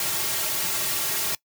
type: noise with comb filter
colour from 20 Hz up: white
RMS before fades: -26 dBFS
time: 0-1.35 s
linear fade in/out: 2 ms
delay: 4 ms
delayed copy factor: -1
effects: noise-tail reverb RT60 0.1 s tail -22 dB re dry + high-pass 100 Hz 12 dB/octave